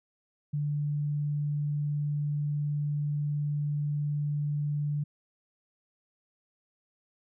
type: tone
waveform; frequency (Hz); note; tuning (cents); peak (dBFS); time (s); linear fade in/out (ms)
sine; 146.9; D3; +1; -27; 0.53-5.04; 10
effects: none